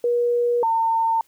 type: tone pair in turn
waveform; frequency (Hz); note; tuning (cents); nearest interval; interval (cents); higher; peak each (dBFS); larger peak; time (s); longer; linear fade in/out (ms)
sine; 480 / 906.1; B4 / A#5; -49 / -49; major seventh; 1100; second; -17; neither; 0.04-0.63 / 0.63-1.21; first; 2
effects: white hiss -60 dBFS RMS until 1.27 s